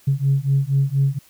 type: beating tone pair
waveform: sine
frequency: 135.7 / 139.9 Hz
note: C#3 / C#3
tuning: -36 / +16 cents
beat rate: 4.2 Hz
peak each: -18 dBFS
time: 0.07-1.19 s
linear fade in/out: 10 ms
effects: tanh soft clip ceiling -9 dBFS + white hiss -53 dBFS RMS until 1.29 s